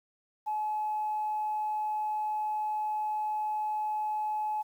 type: tone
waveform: sine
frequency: 853 Hz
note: G#5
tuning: 46 cents sharp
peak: -28 dBFS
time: 0.46-4.63 s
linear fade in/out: 20 ms
effects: tanh soft clip ceiling -24 dBFS + 10-bit